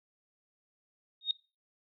sine tone with exponential growth, 3717 Hz, A#7, 6 cents flat, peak -22 dBFS, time 1.21-1.31 s, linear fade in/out 2 ms, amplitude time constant 21 ms, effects noise-tail reverb RT60 0.3 s tail -23 dB re dry

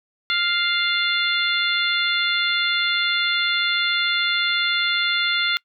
harmonic tone, 698.5 Hz, F5, in tune, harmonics 2 / 3 / 4 / 5 / 6, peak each -24 / -24 / -28 / -23 / -28 dBFS, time 0.3-5.57 s, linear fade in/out 0 ms, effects noise-tail reverb RT60 0.1 s tail -24 dB re dry

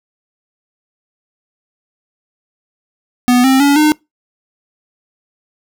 square tone with pitch steps, 246.9 / 264.6 / 283.6 / 304 Hz, B3 / C4 / C#4 / D#4, 0 / +20 / +40 / -40 cents, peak -8 dBFS, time 3.28-3.92 s, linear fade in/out 0 ms, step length 160 ms, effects noise-tail reverb RT60 0.2 s tail -24 dB re dry

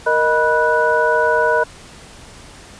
sine tone cluster, 466.6 / 621 / 976 / 1480 Hz, A#4 / D#5 / B5 / F#6, +2 / -3 / -21 / 0 cents, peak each -18 dBFS, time 0.06-1.64 s, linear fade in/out 10 ms, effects pink hiss -40 dBFS RMS until 2.79 s + resampled to 22050 Hz

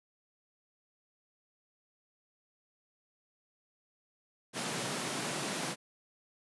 pink high-pass noise, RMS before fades -36 dBFS, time 4.53-5.76 s, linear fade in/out 50 ms, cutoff 130 Hz, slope 48 dB/octave, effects resampled to 24000 Hz

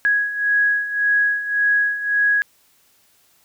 sine beating tone pair, 1661.2 / 1663 Hz, G#6 / G#6, 0 / +2 cents, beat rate 1.8 Hz, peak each -22 / -17 dBFS, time 0.05-2.42 s, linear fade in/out 0 ms, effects white hiss -58 dBFS RMS until 3.44 s

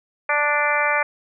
harmonic tone, 293.7 Hz, D4, in tune, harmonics 2 / 3 / 4 / 5 / 6 / 7 / 8, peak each -25 / -25 / -25 / -25 / -25 / -25 / -25 dBFS, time 0.29-1.03 s, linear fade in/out 5 ms, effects none

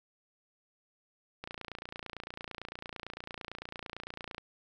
click train, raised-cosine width 0.3 ms, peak -24 dBFS, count 86, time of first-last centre 1.44-4.381 s, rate 28.9 Hz, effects none

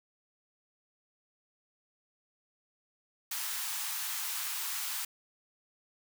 white high-pass noise, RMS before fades -36 dBFS, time 3.31-5.05 s, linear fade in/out 5 ms, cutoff 820 Hz, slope 48 dB/octave, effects none

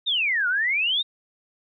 sine exponential two-way sweep, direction down then up, 3790 to 1400 to 3790 Hz, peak -20 dBFS, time 0.06-1.03 s, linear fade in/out 20 ms, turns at 0.48 s, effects none

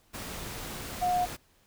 sine tone in noise, 720 Hz, F#5, 47 cents flat, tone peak -24 dBFS, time 1.01-1.26 s, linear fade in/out 20 ms, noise pink, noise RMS -39 dBFS, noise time 0.13-1.37 s, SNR +12 dB, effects pink hiss -65 dBFS RMS until 1.66 s

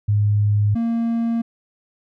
sine / triangle tone pair in turn, 103.83 / 231 Hz, G#2 / A#3, 0 / -16 cents, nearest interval octave + major second, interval 1384 cents, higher second, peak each -14 / -16 dBFS, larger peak first, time 0.08-0.75 / 0.75-1.42 s, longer neither, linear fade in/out 10 ms, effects none

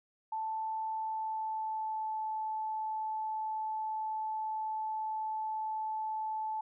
sine tone with pitch glide, 880 to 870.9 Hz, A5 to A5, 0 to -18 cents, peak -33 dBFS, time 0.32-6.61 s, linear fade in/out 5 ms, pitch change -18 cents, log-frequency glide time 0.91-2.19 s, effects none

